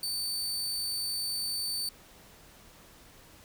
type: tone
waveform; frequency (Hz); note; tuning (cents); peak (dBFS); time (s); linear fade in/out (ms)
sawtooth; 4550; C#8; +44; -28; 0.03-1.89; 2
effects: pink hiss -55 dBFS RMS until 3.44 s